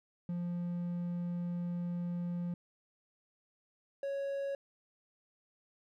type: tone pair in turn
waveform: triangle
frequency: 174.61 / 554.4 Hz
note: F3 / C#5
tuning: 0 / 0 cents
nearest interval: octave + minor sixth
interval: 2000 cents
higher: second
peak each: -32 / -32 dBFS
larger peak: neither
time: 0.29-2.54 / 4.03-4.55 s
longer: first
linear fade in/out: 2 ms
effects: none